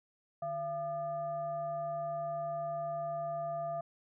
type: tone with frequency modulation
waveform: sine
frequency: 680 Hz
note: F5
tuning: 46 cents flat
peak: -34 dBFS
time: 0.42-3.81 s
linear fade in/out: 5 ms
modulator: 528 Hz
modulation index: 0.48
effects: none